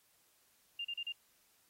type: tone bursts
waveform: sine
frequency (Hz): 2800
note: F7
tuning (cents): +4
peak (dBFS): -37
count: 4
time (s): 0.79-1.123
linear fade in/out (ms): 5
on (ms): 57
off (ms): 35
effects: white hiss -71 dBFS RMS until 1.69 s + AAC 48 kbps